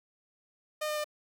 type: tone with pitch steps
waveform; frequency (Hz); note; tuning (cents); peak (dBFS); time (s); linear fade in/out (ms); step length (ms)
sawtooth; 610 / 605.1 / 600.2; D#5 / D#5 / D5; -34 / -48 / +38; -27; 0.81-1.044; 10; 78
effects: none